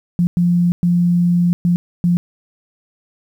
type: tone bursts at uneven times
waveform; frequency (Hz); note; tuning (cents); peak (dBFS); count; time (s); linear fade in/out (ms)
sine; 174.61; F3; 0; -11; 5; 0.19-0.27 / 0.37-0.72 / 0.83-1.53 / 1.65-1.76 / 2.04-2.17; 0
effects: 8-bit